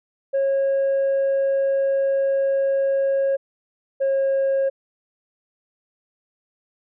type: tone pair in turn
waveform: sine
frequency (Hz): 546 / 542.5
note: C#5 / C#5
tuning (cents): -26 / -37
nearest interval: unison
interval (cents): 11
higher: first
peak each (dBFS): -15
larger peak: neither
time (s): 0.33-3.37 / 4-4.7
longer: first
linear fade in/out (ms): 20
effects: tanh soft clip ceiling -16 dBFS